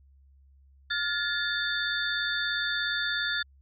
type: tone cluster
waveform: sine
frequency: 1412 / 1715 / 1812 / 3581 / 4455 Hz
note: F6 / A6 / A#6 / A7 / C#8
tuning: +19 / -45 / -50 / +30 / +8 cents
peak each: -32 / -31 / -40 / -32 / -37 dBFS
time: 0.9-3.43 s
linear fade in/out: 10 ms
effects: added 68 Hz sine -55 dBFS peak until 3.61 s